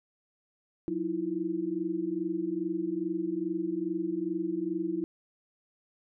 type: tone cluster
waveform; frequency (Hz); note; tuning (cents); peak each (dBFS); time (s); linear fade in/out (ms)
sine; 182.4 / 317.4 / 339.8; F#3 / D#4 / F4; -24 / +35 / -47; -39 / -32 / -32; 0.88-5.04; 0
effects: none